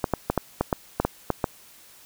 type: clicks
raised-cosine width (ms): 1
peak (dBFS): -7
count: 10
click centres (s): 0.042 / 0.137 / 0.3 / 0.377 / 0.61 / 0.728 / 1 / 1.05 / 1.303 / 1.442
effects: white hiss -51 dBFS RMS until 2.05 s